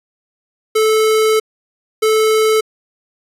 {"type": "tone pair in turn", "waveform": "square", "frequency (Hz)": [436.2, 436.2], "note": ["A4", "A4"], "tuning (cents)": [-15, -15], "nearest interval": "unison", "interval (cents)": 0, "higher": "neither", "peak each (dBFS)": -11, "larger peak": "neither", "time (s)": [[0.75, 1.4], [2.02, 2.61]], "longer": "first", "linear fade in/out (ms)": 10, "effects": ["resampled to 32000 Hz"]}